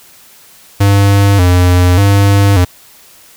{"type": "tone with vibrato", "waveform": "square", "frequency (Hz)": 94.6, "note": "F#2", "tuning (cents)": 39, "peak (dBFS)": -6, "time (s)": [0.8, 2.65], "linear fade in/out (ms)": 10, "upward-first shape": "square", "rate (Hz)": 0.85, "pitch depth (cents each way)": 95, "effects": ["white hiss -41 dBFS RMS until 3.36 s"]}